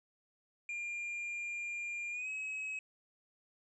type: tone with pitch glide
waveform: triangle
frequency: 2400 to 2557 Hz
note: D7 to D#7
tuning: +37 to +47 cents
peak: -36 dBFS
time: 0.69-2.79 s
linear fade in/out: 2 ms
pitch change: +110 cents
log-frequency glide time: 2.11-2.29 s
effects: resampled to 24000 Hz